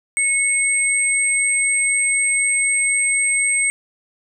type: tone pair together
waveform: sine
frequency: 2200 / 8298 Hz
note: C#7 / C9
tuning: -14 / -15 cents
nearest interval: octave + major seventh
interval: 2299 cents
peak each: -18 dBFS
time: 0.17-3.7 s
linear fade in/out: 0 ms
effects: none